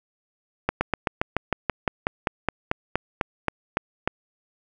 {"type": "slowing click train", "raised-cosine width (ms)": 0.5, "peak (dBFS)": -6, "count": 18, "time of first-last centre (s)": [0.69, 4.076], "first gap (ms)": 120, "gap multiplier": 1.06, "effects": []}